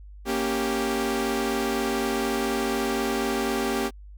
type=chord; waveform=sawtooth; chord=G diminished; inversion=first; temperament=equal; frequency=233.1 / 277.2 / 392 Hz; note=Bb3 / Db4 / G4; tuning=0 / 0 / 0 cents; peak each=-25 / -26 / -23 dBFS; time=0.25-3.91 s; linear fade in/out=50 ms; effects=added 50 Hz sine -41 dBFS peak until 4.17 s